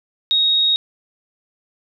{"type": "tone", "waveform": "sine", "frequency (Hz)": 3759, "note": "A#7", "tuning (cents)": 14, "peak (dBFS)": -13, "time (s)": [0.31, 0.76], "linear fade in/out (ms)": 0, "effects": []}